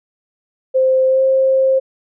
sine tone with pitch glide, 522 to 529.9 Hz, C5 to C5, -4 to +22 cents, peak -10 dBFS, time 0.74-1.8 s, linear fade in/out 20 ms, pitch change +26 cents, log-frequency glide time 1.07-1.22 s, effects none

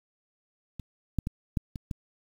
clicks, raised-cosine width 5 ms, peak -26 / -14 / -18 / -14 / -24 / -20 dBFS, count 6, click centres 0.797 / 1.187 / 1.271 / 1.572 / 1.758 / 1.912 s, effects 8-bit

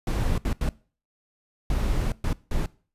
brown noise bursts at uneven times, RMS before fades -24 dBFS, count 6, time 0.07-0.38 / 0.45-0.53 / 0.61-0.69 / 1.7-2.12 / 2.24-2.33 / 2.51-2.66 s, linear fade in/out 2 ms, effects noise-tail reverb RT60 0.4 s tail -21 dB re dry + resampled to 32000 Hz

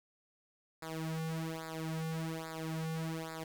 sawtooth tone with flanger, 161 Hz, E3, 41 cents flat, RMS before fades -39 dBFS, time 0.82-3.44 s, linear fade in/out 5 ms, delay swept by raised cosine 0.33 to 3.13 ms, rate 1.2 Hz, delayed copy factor -1, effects 10-bit

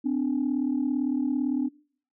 sine tone pair together, 255.9 / 293.7 Hz, C4 / D4, -38 / 0 cents, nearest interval major second, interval 238 cents, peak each -25 dBFS, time 0.04-1.69 s, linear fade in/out 20 ms, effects noise-tail reverb RT60 0.5 s tail -23 dB re dry + tanh soft clip ceiling -18 dBFS

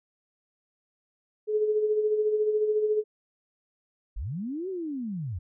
sine tone with tremolo, 426.4 Hz, G#4, 46 cents sharp, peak -20 dBFS, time 1.47-3.04 s, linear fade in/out 50 ms, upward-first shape sine, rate 14 Hz, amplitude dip 50%
sine linear two-way sweep, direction up then down, 33.32 to 390 to 77.1 Hz, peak -30 dBFS, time 4.16-5.39 s, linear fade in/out 10 ms, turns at 4.69 s
effects none

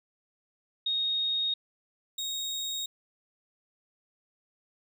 sine / 30% pulse tone pair in turn, 3729 / 3755 Hz, A#7 / A#7, 0 / +12 cents, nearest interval unison, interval 12 cents, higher second, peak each -26 / -29 dBFS, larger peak first, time 0.86-1.54 / 2.18-2.86 s, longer neither, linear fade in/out 5 ms, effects none

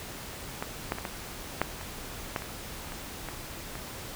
clicks, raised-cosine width 0.5 ms, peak -16 / -13 / -20 / -18 / -9 / -26 / -13 / -23 / -25 / -21 / -22 dBFS, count 11, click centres 0.625 / 0.921 / 0.985 / 1.052 / 1.616 / 1.812 / 2.362 / 2.421 / 2.921 / 3.287 / 3.754 s, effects pink hiss -41 dBFS RMS until 4.15 s

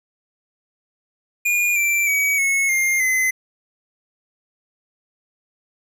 square tone with pitch steps, 2431 / 2348 / 2268 / 2191 / 2116 / 2044 Hz, D#7 / D7 / C#7 / C#7 / C7 / C7, -41 / -1 / +39 / -21 / +19 / -41 cents, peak -17 dBFS, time 1.45-3.31 s, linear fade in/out 10 ms, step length 310 ms, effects none

